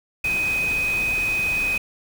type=tone in noise; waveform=sine; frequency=2510 Hz; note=D#7; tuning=15 cents sharp; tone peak=-20 dBFS; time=0.24-1.78 s; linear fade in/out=5 ms; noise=pink; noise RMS=-33 dBFS; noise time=0.24-1.78 s; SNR=+10 dB; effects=none